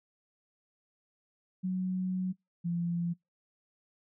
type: tone pair in turn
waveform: sine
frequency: 185 / 171.72 Hz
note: F#3 / F3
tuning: 0 / -29 cents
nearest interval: minor second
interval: 129 cents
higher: first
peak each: -29 / -29 dBFS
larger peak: neither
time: 1.63-2.33 / 2.64-3.14 s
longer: first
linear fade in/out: 20 ms
effects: noise-tail reverb RT60 0.2 s tail -26 dB re dry

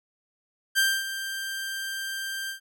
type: tone with ADSR envelope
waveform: sawtooth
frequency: 1578 Hz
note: G6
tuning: 11 cents sharp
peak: -15 dBFS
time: 0.75-2.6 s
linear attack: 33 ms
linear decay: 250 ms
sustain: -12 dB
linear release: 110 ms
effects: none

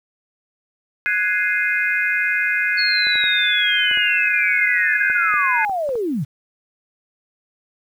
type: chord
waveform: sine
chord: Ab dominant seventh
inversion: third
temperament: equal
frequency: 1480 / 1661.2 / 2093 / 2489 Hz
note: Gb6 / Ab6 / C7 / Eb7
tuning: 0 / 0 / 0 / 0 cents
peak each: -23 / -21 / -22 / -24 dBFS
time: 1.06-5.65 s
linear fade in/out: 0 ms
type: linear sweep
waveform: sine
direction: down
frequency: 4375 to 115.1 Hz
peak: -19 dBFS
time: 2.77-6.25 s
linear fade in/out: 20 ms
type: clicks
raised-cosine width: 1 ms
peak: -22 dBFS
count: 10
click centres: 3.069 / 3.156 / 3.24 / 3.913 / 3.974 / 5.1 / 5.34 / 5.696 / 5.891 / 5.955 s
effects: 8-bit

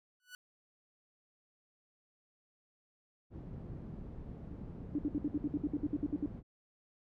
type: tone with exponential growth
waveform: sawtooth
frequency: 1481 Hz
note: F#6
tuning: 1 cent sharp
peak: -40 dBFS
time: 0.2-0.35 s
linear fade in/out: 1 ms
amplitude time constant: 31 ms
type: low-pass noise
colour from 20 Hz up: white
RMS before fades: -46 dBFS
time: 3.3-6.43 s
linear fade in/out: 50 ms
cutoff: 190 Hz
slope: 12 dB/octave
type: tone bursts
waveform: sine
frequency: 293.7 Hz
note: D4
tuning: in tune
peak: -30 dBFS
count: 14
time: 4.95-6.26 s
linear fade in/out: 2 ms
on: 36 ms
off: 62 ms
effects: none

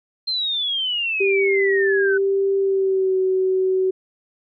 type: exponential sweep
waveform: sine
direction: down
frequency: 4186 to 1491 Hz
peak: -20 dBFS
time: 0.27-2.18 s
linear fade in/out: 10 ms
type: tone with pitch glide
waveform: sine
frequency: 392 to 376 Hz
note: G4 to F#4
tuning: 0 to +28 cents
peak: -16 dBFS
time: 1.2-3.91 s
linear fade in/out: 10 ms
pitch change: -72 cents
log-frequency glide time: 2.58-3.17 s
effects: none

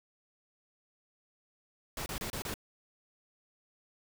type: noise bursts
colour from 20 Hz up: pink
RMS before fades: -38 dBFS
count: 5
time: 1.97-2.541 s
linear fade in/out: 2 ms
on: 91 ms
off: 29 ms
effects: none

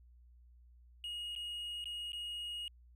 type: tone with dropouts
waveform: triangle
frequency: 2877 Hz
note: F#7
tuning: 49 cents flat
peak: -38 dBFS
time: 1.04-2.68 s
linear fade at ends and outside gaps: 1 ms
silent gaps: 1.352-1.361 / 1.842-1.856 / 2.12-2.131 s
effects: added 60 Hz sine -58 dBFS peak until 2.95 s

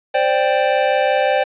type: chord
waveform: square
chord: C suspended second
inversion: none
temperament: just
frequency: 523.3 / 588.7 / 784.9 Hz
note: C5 / D5 / G5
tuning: 0 / +4 / +2 cents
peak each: -19 dBFS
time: 0.14-1.44 s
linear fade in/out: 10 ms
effects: resampled to 8000 Hz + 7-bit

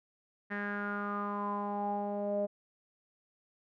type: tone with low-pass filter sweep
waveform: sawtooth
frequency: 204.2 Hz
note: G#3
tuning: 29 cents flat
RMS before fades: -35 dBFS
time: 0.5-2.47 s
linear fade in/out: 20 ms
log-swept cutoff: 1800 to 590 Hz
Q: 8
effects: none

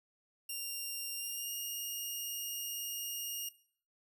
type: tone with pitch glide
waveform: 5% pulse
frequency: 2786 to 2843 Hz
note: F7 to F7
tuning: -5 to +30 cents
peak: -30 dBFS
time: 0.49-3.49 s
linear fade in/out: 5 ms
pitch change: +35 cents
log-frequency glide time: 1.16-1.52 s
effects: noise-tail reverb RT60 0.5 s tail -17 dB re dry

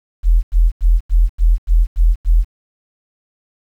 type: tone bursts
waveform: sine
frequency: 41.2 Hz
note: E1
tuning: in tune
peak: -7 dBFS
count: 8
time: 0.23-2.446 s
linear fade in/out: 50 ms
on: 200 ms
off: 88 ms
effects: 8-bit

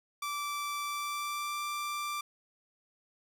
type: tone with pitch glide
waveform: sawtooth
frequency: 1165 to 1178.5 Hz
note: D6 to D6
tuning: -14 to +6 cents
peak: -30 dBFS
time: 0.22-2.21 s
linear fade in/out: 5 ms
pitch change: +20 cents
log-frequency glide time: 0.84-1.62 s
effects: none

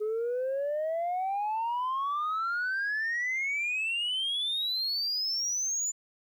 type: exponential sweep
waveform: sine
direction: up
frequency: 419.6 to 7090 Hz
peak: -26 dBFS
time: 0-5.92 s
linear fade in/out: 20 ms
effects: tanh soft clip ceiling -26 dBFS + 11-bit

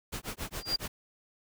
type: noise with tremolo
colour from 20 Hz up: pink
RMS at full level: -36 dBFS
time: 0.12-0.88 s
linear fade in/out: 10 ms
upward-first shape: sine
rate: 7.2 Hz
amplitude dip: 100%
type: tone with exponential growth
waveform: sine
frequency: 4779 Hz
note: D8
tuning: 29 cents sharp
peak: -23 dBFS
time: 0.54-0.76 s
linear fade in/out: 5 ms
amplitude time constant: 47 ms
effects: none

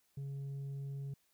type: tone with tanh clipping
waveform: sine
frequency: 138.59 Hz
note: C#3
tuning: in tune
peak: -40 dBFS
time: 0.17-1.14 s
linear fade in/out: 5 ms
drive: 3 dB
effects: white hiss -75 dBFS RMS until 1.33 s

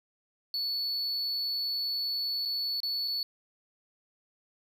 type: tone with dropouts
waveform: triangle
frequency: 4435 Hz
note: C#8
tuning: in tune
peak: -28 dBFS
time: 0.54-3.23 s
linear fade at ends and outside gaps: 1 ms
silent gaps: 2.452-2.456 / 2.803-2.832 / 3.077-3.08 s
effects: none

